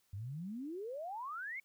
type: exponential sweep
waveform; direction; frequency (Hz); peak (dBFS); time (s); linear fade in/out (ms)
sine; up; 92.4 to 2246; -40; 0.13-1.6; 5
effects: white hiss -75 dBFS RMS until 1.64 s